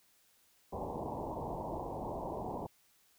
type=low-pass noise; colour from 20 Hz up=white; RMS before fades=-40 dBFS; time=0.72-2.67 s; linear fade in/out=10 ms; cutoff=1000 Hz; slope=96 dB/octave; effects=white hiss -69 dBFS RMS until 3.18 s